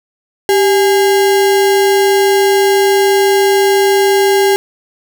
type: tone with sample-and-hold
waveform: sine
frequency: 392 Hz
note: G4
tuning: in tune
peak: -7 dBFS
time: 0.49-4.56 s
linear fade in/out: 0 ms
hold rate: 1225 Hz
effects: none